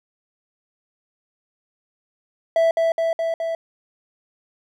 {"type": "tone with echo", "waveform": "triangle", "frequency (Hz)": 659.3, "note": "E5", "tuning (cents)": 0, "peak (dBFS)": -12, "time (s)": [2.56, 2.71], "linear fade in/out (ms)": 2, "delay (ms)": 210, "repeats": 4, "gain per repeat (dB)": -2, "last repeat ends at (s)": 3.55, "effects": []}